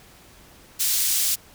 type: high-pass noise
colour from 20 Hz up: pink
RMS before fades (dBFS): -22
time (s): 0.79-1.36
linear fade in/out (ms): 20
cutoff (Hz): 5300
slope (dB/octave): 12
effects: pink hiss -50 dBFS RMS until 1.54 s